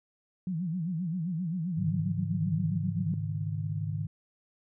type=tone with vibrato; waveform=sine; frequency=171.8 Hz; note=F3; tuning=28 cents flat; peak=-29 dBFS; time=0.47-3.14 s; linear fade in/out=2 ms; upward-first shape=sine; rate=7.6 Hz; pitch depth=160 cents each way
type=chord; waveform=sine; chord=Ab suspended fourth; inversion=none; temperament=equal; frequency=103.83 / 138.59 / 155.56 Hz; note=Ab2 / Db3 / Eb3; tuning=0 / 0 / 0 cents; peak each=-33 / -38 / -33 dBFS; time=1.77-4.07 s; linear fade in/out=10 ms
effects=none